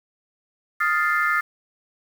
sine chord, F dominant seventh, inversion third, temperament equal, 1244.5 / 1396.9 / 1760 / 2093 Hz, Eb6 / F6 / A6 / C7, 0 / 0 / 0 / 0 cents, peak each -23 / -23 / -23 / -26 dBFS, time 0.8-1.41 s, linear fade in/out 10 ms, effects tanh soft clip ceiling -9 dBFS + 7-bit

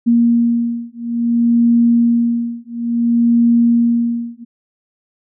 sine beating tone pair, 234.8 / 235.38 Hz, A#3 / A#3, +13 / +17 cents, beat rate 0.58 Hz, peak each -14 dBFS, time 0.06-4.45 s, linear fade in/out 20 ms, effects none

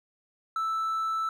triangle tone, 1318.5 Hz, E6, in tune, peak -24 dBFS, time 0.56-1.29 s, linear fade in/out 2 ms, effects tanh soft clip ceiling -20 dBFS

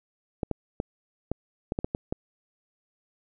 clicks, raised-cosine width 2 ms, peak -14 dBFS, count 9, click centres 0.432 / 0.513 / 0.801 / 1.316 / 1.721 / 1.789 / 1.845 / 1.949 / 2.125 s, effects none

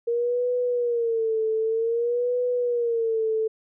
sine tone with vibrato, 466.2 Hz, A#4, in tune, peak -21 dBFS, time 0.07-3.48 s, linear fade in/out 10 ms, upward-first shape sine, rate 0.53 Hz, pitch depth 100 cents each way, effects none

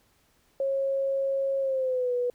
sine tone with pitch glide, 544 to 490.3 Hz, C#5 to B4, -33 to -13 cents, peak -24 dBFS, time 0.6-2.3 s, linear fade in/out 2 ms, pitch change -180 cents, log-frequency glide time 1.6-2.14 s, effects pink hiss -66 dBFS RMS until 2.34 s

